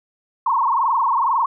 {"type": "tone with frequency modulation", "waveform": "sine", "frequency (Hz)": 1008, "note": "B5", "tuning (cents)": 35, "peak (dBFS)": -15, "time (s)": [0.46, 1.46], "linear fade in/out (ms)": 5, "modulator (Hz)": 22.1, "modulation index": 4.8, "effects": []}